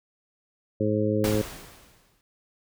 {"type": "harmonic tone", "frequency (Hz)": 106.3, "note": "G#2", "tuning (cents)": 41, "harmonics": [1, 2, 3, 4, 5], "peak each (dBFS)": [-28, -28, -28, -28, -28], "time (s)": [0.8, 1.42], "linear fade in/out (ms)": 5}
{"type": "noise with exponential decay", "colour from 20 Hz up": "pink", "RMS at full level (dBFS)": -29, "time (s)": [1.24, 2.21], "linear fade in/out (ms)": 1, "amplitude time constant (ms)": 210}
{"effects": []}